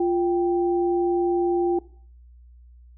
sine tone pair together, 349.2 / 783.9 Hz, F4 / G5, 0 / 0 cents, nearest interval octave + major second, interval 1400 cents, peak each -19 / -28 dBFS, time 0-1.79 s, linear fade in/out 5 ms, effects noise-tail reverb RT60 0.5 s tail -19 dB re dry + added 60 Hz sine -46 dBFS peak until 2.97 s

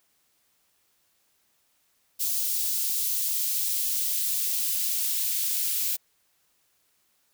blue noise with high-pass filter sweep, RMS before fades -27 dBFS, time 2.19-5.97 s, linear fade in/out 20 ms, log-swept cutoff 4000 to 2600 Hz, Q 0.88, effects white hiss -69 dBFS RMS until 7.33 s

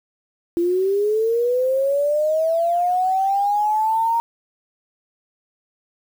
sine linear sweep, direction up, 337.5 to 932.3 Hz, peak -16 dBFS, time 0.57-4.2 s, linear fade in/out 0 ms, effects 7-bit

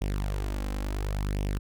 sawtooth tone with flanger, 49.68 Hz, G1, 24 cents sharp, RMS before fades -30 dBFS, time 0.01-1.59 s, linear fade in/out 10 ms, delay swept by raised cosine 0.34 to 3.84 ms, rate 0.71 Hz, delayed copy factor +0.65, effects none

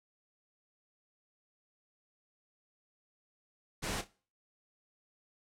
pink noise with echo, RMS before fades -36 dBFS, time 3.82-4.02 s, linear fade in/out 20 ms, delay 31 ms, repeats 2, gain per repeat -13 dB, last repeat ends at 4.082 s, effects noise-tail reverb RT60 0.4 s tail -21 dB re dry + low-pass 10000 Hz 12 dB/octave

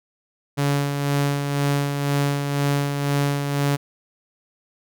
sawtooth tone with tremolo, 142.1 Hz, C#3, 43 cents sharp, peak -14 dBFS, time 0.57-3.77 s, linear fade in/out 20 ms, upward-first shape sine, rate 2 Hz, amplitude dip 45%, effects none

